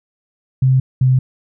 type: tone pair in turn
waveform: sine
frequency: 130.81 / 129.23 Hz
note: C3 / C3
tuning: 0 / -21 cents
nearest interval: unison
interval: 21 cents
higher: first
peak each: -9 dBFS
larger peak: neither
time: 0.62-0.8 / 1.01-1.19 s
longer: neither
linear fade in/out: 5 ms
effects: none

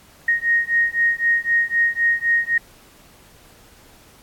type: beating tone pair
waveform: sine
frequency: 1864 / 1867.9 Hz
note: A#6 / A#6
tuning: -1 / +3 cents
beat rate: 3.9 Hz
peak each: -19 dBFS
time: 0.28-2.58 s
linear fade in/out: 5 ms
effects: pink hiss -50 dBFS RMS until 4.22 s + AAC 64 kbps

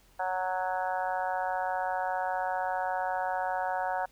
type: harmonic tone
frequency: 185 Hz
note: F#3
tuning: in tune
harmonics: 3 / 4 / 5 / 6 / 7 / 8 / 9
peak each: -37 / -31 / -34 / -46 / -45 / -39 / -42 dBFS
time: 0.19-4.06 s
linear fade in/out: 10 ms
effects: added 42 Hz sine -61 dBFS peak until 4.11 s + pink hiss -63 dBFS RMS until 4.11 s

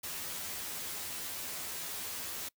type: noise with comb filter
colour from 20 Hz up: white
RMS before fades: -40 dBFS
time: 0.03-2.49 s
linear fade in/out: 10 ms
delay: 12 ms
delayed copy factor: +0.85
effects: noise-tail reverb RT60 0.1 s tail -23 dB re dry

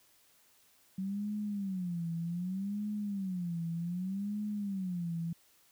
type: tone with vibrato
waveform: sine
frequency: 187 Hz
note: F#3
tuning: 19 cents sharp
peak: -33 dBFS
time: 0.98-5.33 s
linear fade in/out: 5 ms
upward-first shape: sine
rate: 0.65 Hz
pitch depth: 200 cents each way
effects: white hiss -66 dBFS RMS until 5.71 s

